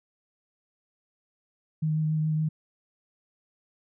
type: tone with vibrato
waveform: sine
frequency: 155.56 Hz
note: D#3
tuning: in tune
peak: -23 dBFS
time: 1.82-2.49 s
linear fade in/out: 10 ms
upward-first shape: triangle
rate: 7.1 Hz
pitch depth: 17 cents each way
effects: none